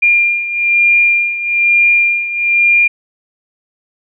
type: beating tone pair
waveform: sine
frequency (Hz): 2400 / 2401.1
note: D7 / D7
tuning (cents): +37 / +38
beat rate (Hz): 1.1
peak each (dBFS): -15 / -10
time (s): 0.02-2.88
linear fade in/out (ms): 10
effects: none